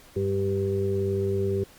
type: harmonic tone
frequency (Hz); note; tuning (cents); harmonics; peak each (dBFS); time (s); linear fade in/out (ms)
98; G2; 0; 1 / 2 / 4 / 5; -28 / -33 / -25 / -37; 0.16-1.64; 5
effects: pink hiss -52 dBFS RMS until 1.78 s + Opus 48 kbps